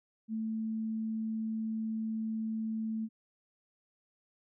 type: tone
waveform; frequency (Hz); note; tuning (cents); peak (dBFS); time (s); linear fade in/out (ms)
sine; 221; A3; +8; -32; 0.28-3.09; 50
effects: none